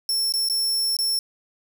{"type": "tone with dropouts", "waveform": "sawtooth", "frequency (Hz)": 5400, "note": "E8", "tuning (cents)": 41, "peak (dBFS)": -18, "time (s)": [0.09, 1.19], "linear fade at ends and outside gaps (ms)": 1, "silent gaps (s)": [[0.323, 0.338], [0.487, 0.498], [0.967, 0.988]], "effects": []}